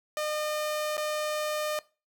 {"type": "tone with dropouts", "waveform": "sawtooth", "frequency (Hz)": 607, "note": "D#5", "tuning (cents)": -43, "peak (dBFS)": -25, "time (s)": [0.17, 1.79], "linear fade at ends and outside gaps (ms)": 1, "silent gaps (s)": [0.969, 0.978], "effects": ["noise-tail reverb RT60 0.3 s tail -19 dB re dry"]}